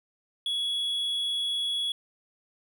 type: tone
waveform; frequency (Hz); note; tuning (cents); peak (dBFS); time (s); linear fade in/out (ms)
triangle; 3364; G#7; +22; -25; 0.46-1.92; 2
effects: none